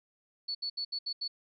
sine tone bursts at uneven times, 4435 Hz, C#8, in tune, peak -32 dBFS, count 6, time 0.48-0.55 / 0.62-0.7 / 0.77-0.85 / 0.92-0.99 / 1.06-1.13 / 1.21-1.28 s, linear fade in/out 10 ms, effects none

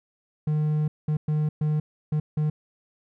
triangle tone bursts at uneven times, 152.2 Hz, D#3, 38 cents flat, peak -19 dBFS, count 6, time 0.47-0.88 / 1.08-1.17 / 1.28-1.49 / 1.61-1.8 / 2.12-2.2 / 2.37-2.5 s, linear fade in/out 5 ms, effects none

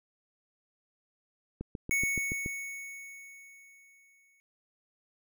click train, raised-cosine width 3 ms, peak -23 dBFS, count 7, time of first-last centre 1.61-2.461 s, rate 7.05 Hz
square tone with exponential decay, 2217 Hz, C#7, in tune, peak -26 dBFS, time 1.91-4.4 s, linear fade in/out 0 ms, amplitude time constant 540 ms
effects none

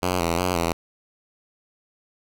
5% pulse tone with vibrato, 87.31 Hz, F2, in tune, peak -10 dBFS, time 0.02-0.73 s, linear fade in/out 10 ms, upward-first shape square, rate 2.8 Hz, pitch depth 64 cents each way, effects none

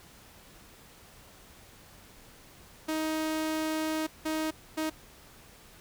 sawtooth tone bursts at uneven times, 314.1 Hz, D#4, 16 cents sharp, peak -25 dBFS, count 3, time 2.88-4.07 / 4.25-4.51 / 4.77-4.9 s, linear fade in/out 10 ms, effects pink hiss -54 dBFS RMS until 5.8 s

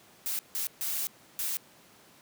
blue noise bursts at uneven times, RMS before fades -32 dBFS, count 4, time 0.26-0.39 / 0.55-0.67 / 0.81-1.07 / 1.39-1.57 s, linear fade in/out 0 ms, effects pink hiss -57 dBFS RMS until 2.21 s + high-pass 150 Hz 12 dB/octave

